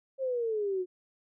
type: exponential sweep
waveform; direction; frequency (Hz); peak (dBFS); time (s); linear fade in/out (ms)
sine; down; 542 to 357.8; -28; 0.18-0.86; 50
effects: none